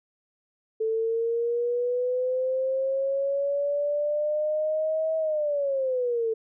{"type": "linear two-way sweep", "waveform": "sine", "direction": "up then down", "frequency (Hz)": [440, 642, 440.9], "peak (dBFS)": -23, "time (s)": [0.8, 6.34], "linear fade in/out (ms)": 10, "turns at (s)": 5.17, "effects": []}